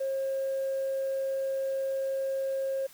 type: tone with tanh clipping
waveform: triangle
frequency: 538 Hz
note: C5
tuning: 48 cents sharp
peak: -28 dBFS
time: 0-2.87 s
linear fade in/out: 10 ms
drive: 5 dB
effects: white hiss -54 dBFS RMS until 2.93 s